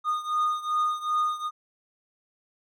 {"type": "beating tone pair", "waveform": "triangle", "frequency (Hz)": [1228, 1230.6], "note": ["D#6", "D#6"], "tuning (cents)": [-23, -19], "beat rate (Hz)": 2.6, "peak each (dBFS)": [-24, -27], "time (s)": [0.04, 1.51], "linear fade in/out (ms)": 50, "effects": []}